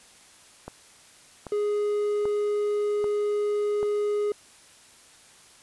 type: click train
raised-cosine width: 1 ms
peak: -22 dBFS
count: 5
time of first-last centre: 0.68-3.83 s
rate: 1.27 Hz
type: tone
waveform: triangle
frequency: 415.3 Hz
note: G#4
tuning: in tune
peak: -21 dBFS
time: 1.52-4.32 s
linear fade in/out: 2 ms
effects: white hiss -53 dBFS RMS until 5.62 s + resampled to 24000 Hz

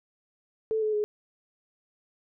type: tone with pitch steps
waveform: sine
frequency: 440 / 429.7 / 419.6 Hz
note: A4 / A4 / G#4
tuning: 0 / -41 / +18 cents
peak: -24 dBFS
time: 0.71-1.04 s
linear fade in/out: 0 ms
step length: 110 ms
effects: none

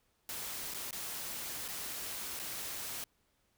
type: noise with dropouts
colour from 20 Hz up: white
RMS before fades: -41 dBFS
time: 0.29-3.04 s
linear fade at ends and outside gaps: 1 ms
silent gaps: 0.739-0.745 / 0.909-0.928 / 1.68-1.685 / 2.392-2.397 s
effects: pink hiss -75 dBFS RMS until 3.57 s

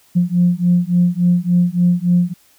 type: beating tone pair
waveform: sine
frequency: 174.61 / 178.11 Hz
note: F3 / F3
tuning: 0 / +34 cents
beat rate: 3.5 Hz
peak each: -14 dBFS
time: 0.15-2.34 s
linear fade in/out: 20 ms
effects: tanh soft clip ceiling -4 dBFS + white hiss -53 dBFS RMS until 2.58 s

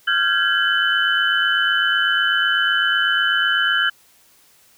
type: tone cluster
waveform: sine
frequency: 1385 / 1553 / 1661 / 3010 Hz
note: F6 / G6 / G#6 / F#7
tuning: -15 / -17 / 0 / +29 cents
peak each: -21 dBFS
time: 0.07-3.9 s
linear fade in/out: 10 ms
effects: white hiss -54 dBFS RMS until 4.77 s

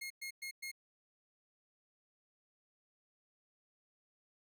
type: tone bursts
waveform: sawtooth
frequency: 2150 Hz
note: C7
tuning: 47 cents sharp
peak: -38 dBFS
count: 4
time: 0.01-0.716 s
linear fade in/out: 10 ms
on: 94 ms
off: 110 ms
effects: none

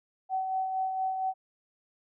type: tone with tremolo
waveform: sine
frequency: 758 Hz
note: F#5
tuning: 42 cents sharp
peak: -26 dBFS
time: 0.29-1.34 s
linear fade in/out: 50 ms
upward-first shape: sine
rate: 4.3 Hz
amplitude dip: 40%
effects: none

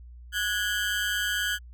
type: ring-modulated tone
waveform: 30% pulse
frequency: 1561 Hz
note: G6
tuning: 8 cents flat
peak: -20 dBFS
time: 0.32-1.59 s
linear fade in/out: 50 ms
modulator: 99.6 Hz
effects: added 60 Hz sine -43 dBFS peak until 1.73 s

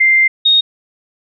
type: tone pair in turn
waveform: sine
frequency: 2093 / 3724 Hz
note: C7 / A#7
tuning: 0 / -2 cents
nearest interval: minor seventh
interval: 998 cents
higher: second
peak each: -7 dBFS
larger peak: neither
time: 0-0.28 / 0.45-0.61 s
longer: first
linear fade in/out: 10 ms
effects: none

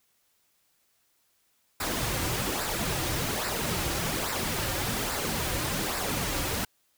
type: noise with flanger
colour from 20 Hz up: pink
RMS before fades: -30 dBFS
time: 1.8-6.65 s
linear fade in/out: 5 ms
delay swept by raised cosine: 0.31 to 4.71 ms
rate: 1.2 Hz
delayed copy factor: -0.55
effects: white hiss -70 dBFS RMS until 6.97 s

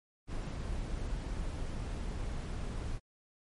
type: noise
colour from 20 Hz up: brown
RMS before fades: -37 dBFS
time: 0.27-3 s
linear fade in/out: 50 ms
effects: MP3 48 kbps

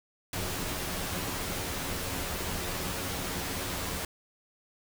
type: noise with comb filter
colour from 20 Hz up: pink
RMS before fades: -34 dBFS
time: 0.33-4.05 s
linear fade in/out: 2 ms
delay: 11 ms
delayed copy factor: +0.55
effects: none

